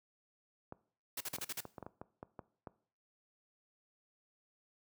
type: clicks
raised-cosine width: 1 ms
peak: -31 dBFS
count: 11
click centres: 0.724 / 1.338 / 1.385 / 1.653 / 1.782 / 1.827 / 1.865 / 2.015 / 2.229 / 2.392 / 2.672 s
type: noise bursts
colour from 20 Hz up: white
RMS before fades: -40 dBFS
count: 6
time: 1.17-1.607 s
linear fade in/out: 5 ms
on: 37 ms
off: 43 ms
effects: noise-tail reverb RT60 0.5 s tail -19 dB re dry + high-pass 80 Hz 12 dB/octave